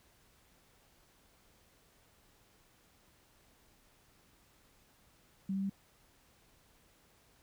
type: tone with pitch steps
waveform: sine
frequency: 192.8 / 194.48 / 196.17 Hz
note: G3 / G3 / G3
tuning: -28 / -13 / +2 cents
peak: -32 dBFS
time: 5.49-5.697 s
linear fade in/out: 5 ms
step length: 69 ms
effects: pink hiss -67 dBFS RMS until 7.42 s